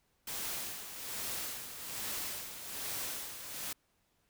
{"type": "noise with tremolo", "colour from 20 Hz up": "white", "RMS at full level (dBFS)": -38, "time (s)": [0.27, 3.73], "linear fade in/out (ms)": 5, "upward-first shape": "sine", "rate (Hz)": 1.2, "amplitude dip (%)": 60, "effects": ["pink hiss -75 dBFS RMS until 4.29 s"]}